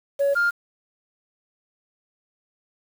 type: tone pair in turn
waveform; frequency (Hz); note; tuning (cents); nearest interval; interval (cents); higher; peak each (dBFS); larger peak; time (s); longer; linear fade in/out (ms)
sine; 561 / 1403.9; C#5 / F6; +21 / +9; octave + major third; 1588; second; -16; neither; 0.19-0.35 / 0.35-0.51; neither; 20
effects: tanh soft clip ceiling -14 dBFS + 7-bit